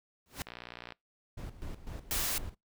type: noise with exponential growth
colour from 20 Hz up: pink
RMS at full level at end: -34 dBFS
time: 0.26-0.42 s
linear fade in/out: 1 ms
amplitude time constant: 33 ms
type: click train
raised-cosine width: 0.3 ms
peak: -27 dBFS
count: 28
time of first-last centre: 0.47-0.922 s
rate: 59.7 Hz
type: noise with tremolo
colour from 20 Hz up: brown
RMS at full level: -39 dBFS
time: 1.37-2.55 s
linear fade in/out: 10 ms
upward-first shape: square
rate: 4 Hz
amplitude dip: 75%
type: noise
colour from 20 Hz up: white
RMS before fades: -33 dBFS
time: 2.11-2.38 s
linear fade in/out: 0 ms
effects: noise-tail reverb RT60 0.2 s tail -26 dB re dry